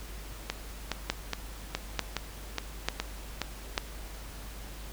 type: two click trains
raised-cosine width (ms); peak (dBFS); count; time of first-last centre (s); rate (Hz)
0.2; -12 / -9; 8 / 4; 0.5-3.417 / 1.1-3.779; 2.4 / 1.12
effects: added 50 Hz sine -42 dBFS peak until 4.92 s + pink hiss -47 dBFS RMS until 4.92 s